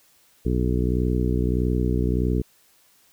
harmonic tone, 61.6 Hz, B1, 4 cents flat, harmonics 1 / 2 / 3 / 4 / 5 / 6 / 7, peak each -23 / -26 / -28 / -29 / -30 / -31 / -31 dBFS, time 0.45-2.42 s, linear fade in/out 10 ms, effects white hiss -59 dBFS RMS until 3.12 s

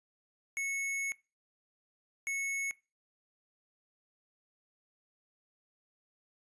square tone bursts at uneven times, 2200 Hz, C#7, 14 cents flat, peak -33 dBFS, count 2, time 0.57-1.12 / 2.27-2.71 s, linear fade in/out 0 ms, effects noise-tail reverb RT60 0.3 s tail -22 dB re dry + resampled to 24000 Hz

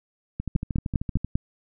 two click trains, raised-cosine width 5 ms, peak -10 / -16 dBFS, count 5 / 12, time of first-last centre 0.56-1.355 / 0.4-1.246 s, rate 5.03 / 13 Hz, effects none

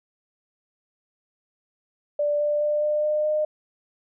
sine tone with pitch steps, 587.3 / 591.7 / 596.2 / 600.7 / 605.2 / 609.8 Hz, D5 / D5 / D5 / D5 / D#5 / D#5, 0 / +13 / +26 / +39 / -48 / -35 cents, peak -20 dBFS, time 2.19-3.45 s, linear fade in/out 5 ms, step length 210 ms, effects none

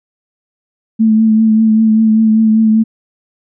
sine tone with vibrato, 220 Hz, A3, in tune, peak -6 dBFS, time 0.99-2.84 s, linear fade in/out 20 ms, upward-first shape triangle, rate 5.1 Hz, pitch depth 30 cents each way, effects none

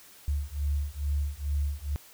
sine beating tone pair, 71 / 73.3 Hz, C#2 / D2, +42 / -3 cents, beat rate 2.3 Hz, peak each -30 dBFS, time 0.28-1.96 s, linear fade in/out 0 ms, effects white hiss -53 dBFS RMS until 2.13 s

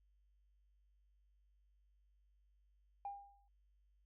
sine tone with exponential decay, 803 Hz, G5, 41 cents sharp, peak -39 dBFS, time 3.05-3.48 s, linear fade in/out 2 ms, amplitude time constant 92 ms, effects tanh soft clip ceiling -36 dBFS + added 50 Hz sine -70 dBFS peak until 4.05 s

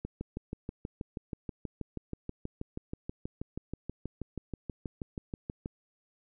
click train, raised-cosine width 3 ms, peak -23 dBFS, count 36, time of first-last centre 0.05-5.659 s, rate 6.24 Hz, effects none

